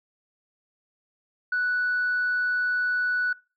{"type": "tone", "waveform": "sine", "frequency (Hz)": 1480, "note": "F#6", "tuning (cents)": 0, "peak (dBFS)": -21, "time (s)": [1.52, 3.33], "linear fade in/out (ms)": 5, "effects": ["noise-tail reverb RT60 0.3 s tail -23 dB re dry", "tanh soft clip ceiling -19 dBFS"]}